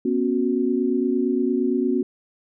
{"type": "tone cluster", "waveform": "sine", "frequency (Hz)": [242.1, 270.8, 366.8], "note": ["B3", "C#4", "F#4"], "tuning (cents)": [-34, -40, -15], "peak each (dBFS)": -23, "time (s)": [0.05, 2.03], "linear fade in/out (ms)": 5, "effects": []}